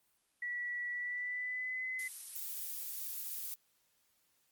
sine tone with pitch glide, 1945 to 2031 Hz, B6 to B6, -27 to +48 cents, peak -36 dBFS, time 0.42-2.08 s, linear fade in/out 5 ms, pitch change +75 cents, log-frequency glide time 0.91-1.86 s
violet noise, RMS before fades -41 dBFS, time 1.99-3.54 s, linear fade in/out 0 ms
effects white hiss -75 dBFS RMS until 4.51 s + Opus 32 kbps

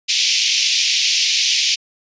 white band-pass noise, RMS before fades -17 dBFS, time 0.08-1.76 s, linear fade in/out 20 ms, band 2300 to 6100 Hz, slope 48 dB/octave, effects resampled to 16000 Hz

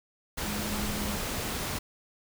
sine tone in noise, 207.7 Hz, G#3, in tune, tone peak -35 dBFS, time 0.45-1.17 s, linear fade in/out 10 ms, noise pink, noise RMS -33 dBFS, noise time 0.37-1.79 s, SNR -5 dB, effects none

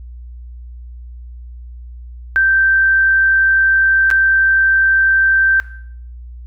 sine tone with dropouts, 1563 Hz, G6, 6 cents flat, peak -9 dBFS, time 2.36-5.6 s, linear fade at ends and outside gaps 0 ms, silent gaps 4.103-4.112 s, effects noise-tail reverb RT60 0.6 s tail -17 dB re dry + added 60 Hz sine -30 dBFS peak until 6.46 s

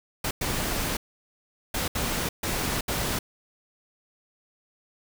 pink noise bursts at uneven times, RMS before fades -28 dBFS, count 6, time 0.24-0.31 / 0.41-0.97 / 1.74-1.88 / 1.95-2.29 / 2.43-2.81 / 2.88-3.19 s, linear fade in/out 5 ms, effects none

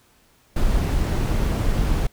brown noise, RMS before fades -20 dBFS, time 0.56-2.07 s, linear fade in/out 5 ms, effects pink hiss -58 dBFS RMS until 2.12 s

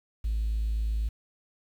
triangle tone, 54.1 Hz, A1, 29 cents flat, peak -22 dBFS, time 0.24-1.09 s, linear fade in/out 10 ms, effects tanh soft clip ceiling -22 dBFS + 9-bit

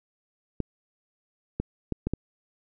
clicks, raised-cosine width 3 ms, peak -14 dBFS, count 5, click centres 0.603 / 1.6 / 1.923 / 2.07 / 2.136 s, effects none

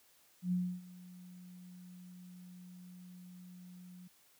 sine tone with ADSR envelope, 180 Hz, F#3, 47 cents flat, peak -29 dBFS, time 0.42-4.08 s, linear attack 99 ms, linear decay 290 ms, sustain -21 dB, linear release 10 ms, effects white hiss -67 dBFS RMS until 4.39 s + high-pass 60 Hz 12 dB/octave

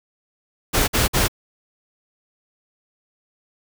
pink noise bursts, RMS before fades -18 dBFS, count 3, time 0.73-1.282 s, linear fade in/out 20 ms, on 150 ms, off 51 ms, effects none

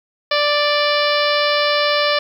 harmonic tone, 587.3 Hz, D5, in tune, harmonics 1 / 2 / 3 / 4 / 5 / 6 / 7 / 8 / 9, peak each -18 / -21 / -23 / -24 / -25 / -26 / -26 / -27 / -28 dBFS, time 0.31-2.19 s, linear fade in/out 5 ms, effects 8-bit

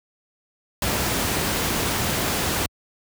pink noise, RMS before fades -23 dBFS, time 0.82-2.66 s, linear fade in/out 2 ms, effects high-pass 60 Hz 12 dB/octave

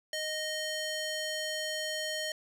square tone with band-pass filter, 620 Hz, D#5, 6 cents flat, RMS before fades -35 dBFS, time 0.13-2.32 s, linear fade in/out 2 ms, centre 4300 Hz, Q 0.65, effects none

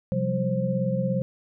sine tone cluster, 130.9 / 176.7 / 193.8 / 528 Hz, C3 / F3 / G3 / C5, +1 / +21 / -20 / +16 cents, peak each -28 dBFS, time 0.12-1.22 s, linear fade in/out 0 ms, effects none

